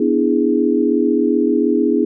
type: chord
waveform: sine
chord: E dominant seventh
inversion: second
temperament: equal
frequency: 246.9 / 293.7 / 329.6 / 415.3 Hz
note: B3 / D4 / E4 / G#4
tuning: 0 / 0 / 0 / 0 cents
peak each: -18 dBFS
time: 0-2.05 s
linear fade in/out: 5 ms
effects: none